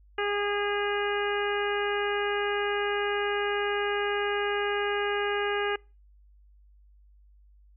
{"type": "harmonic tone", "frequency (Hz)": 409.1, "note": "G#4", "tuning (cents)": -26, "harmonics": [1, 2, 3, 4, 5, 6, 7], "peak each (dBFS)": [-29, -34, -35, -33, -37, -39, -38], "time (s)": [0.18, 5.76], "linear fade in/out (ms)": 5, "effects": ["noise-tail reverb RT60 0.3 s tail -25 dB re dry", "added 50 Hz sine -54 dBFS peak until 7.76 s"]}